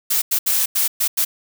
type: noise bursts at uneven times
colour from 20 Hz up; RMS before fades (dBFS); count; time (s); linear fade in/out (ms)
blue; -18; 6; 0.1-0.22 / 0.31-0.39 / 0.46-0.66 / 0.75-0.88 / 1-1.08 / 1.17-1.25; 10
effects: none